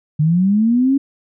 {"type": "linear sweep", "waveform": "sine", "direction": "up", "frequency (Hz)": [146.83, 280], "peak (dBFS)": -11, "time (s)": [0.19, 0.98], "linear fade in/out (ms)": 10, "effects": []}